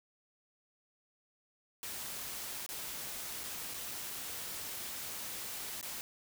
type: noise with dropouts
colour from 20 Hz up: white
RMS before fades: -42 dBFS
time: 1.83-6.01 s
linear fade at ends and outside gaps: 0 ms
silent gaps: 2.663-2.69 / 3.434-3.438 / 3.738-3.743 / 5.812-5.828 s
effects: none